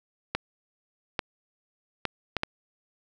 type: clicks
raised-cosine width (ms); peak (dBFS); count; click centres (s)
0.3; -10; 5; 0.35 / 1.192 / 2.053 / 2.367 / 2.434
effects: none